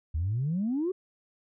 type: exponential sweep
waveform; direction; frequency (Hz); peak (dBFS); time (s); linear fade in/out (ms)
sine; up; 73.42 to 389.2; -25; 0.14-0.92; 10
effects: tanh soft clip ceiling -22 dBFS